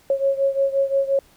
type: beating tone pair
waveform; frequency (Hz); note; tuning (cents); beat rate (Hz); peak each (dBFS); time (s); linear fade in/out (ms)
sine; 546 / 551.7; C#5 / C#5; -26 / -8; 5.7; -19 / -22; 0.1-1.19; 2
effects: pink hiss -55 dBFS RMS until 1.36 s